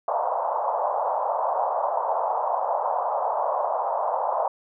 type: band-pass noise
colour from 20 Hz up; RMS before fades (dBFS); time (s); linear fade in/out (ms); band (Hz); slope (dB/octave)
white; -25; 0.08-4.48; 2; 560 to 1000; 48
effects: none